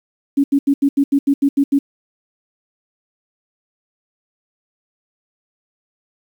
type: tone bursts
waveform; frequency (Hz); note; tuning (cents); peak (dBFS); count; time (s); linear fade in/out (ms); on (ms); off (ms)
sine; 279.5; C#4; +14; -10; 10; 0.37-1.79; 10; 70; 80
effects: 7-bit